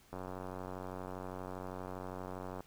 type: click train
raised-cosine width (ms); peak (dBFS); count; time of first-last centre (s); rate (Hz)
1; -29; 230; 0.13-2.606; 92.5
effects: pink hiss -64 dBFS RMS until 2.66 s